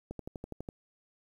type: click train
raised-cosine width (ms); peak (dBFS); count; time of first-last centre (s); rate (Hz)
2; -26; 8; 0.11-0.689; 12.1
effects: 10-bit